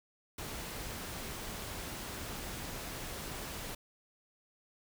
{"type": "noise", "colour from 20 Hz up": "pink", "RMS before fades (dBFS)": -42, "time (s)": [0.38, 3.75], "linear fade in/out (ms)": 5, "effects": []}